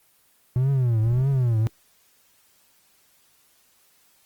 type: tone with vibrato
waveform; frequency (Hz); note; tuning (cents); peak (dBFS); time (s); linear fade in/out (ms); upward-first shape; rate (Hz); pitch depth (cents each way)
triangle; 123; B2; -7; -16; 0.56-1.67; 0; triangle; 1.7; 230
effects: white hiss -61 dBFS RMS until 4.25 s + Opus 24 kbps